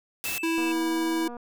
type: noise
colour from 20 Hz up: white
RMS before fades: -32 dBFS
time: 0.24-0.38 s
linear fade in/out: 0 ms
type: tone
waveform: triangle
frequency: 2637 Hz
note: E7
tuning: in tune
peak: -30 dBFS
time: 0.25-0.72 s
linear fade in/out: 5 ms
type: tone with pitch glide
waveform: square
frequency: 328.7 to 326.6 Hz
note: E4 to E4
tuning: -5 to -16 cents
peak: -25 dBFS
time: 0.43-1.28 s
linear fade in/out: 5 ms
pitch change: -11 cents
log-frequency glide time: 0.57-0.77 s
type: click train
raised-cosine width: 1 ms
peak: -27 dBFS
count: 190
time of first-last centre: 0.58-1.367 s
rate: 240 Hz
effects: none